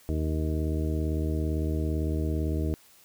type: harmonic tone with a mistuned harmonic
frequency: 77.78 Hz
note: D#2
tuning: in tune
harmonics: 1 / 2 / 3 / 4 / 5 / 6 / 8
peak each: -27 / -34 / -38 / -33 / -38 / -40 / -42 dBFS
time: 0.09-2.74 s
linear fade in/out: 0 ms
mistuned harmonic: 8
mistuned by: +19 cents
effects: white hiss -57 dBFS RMS until 3.04 s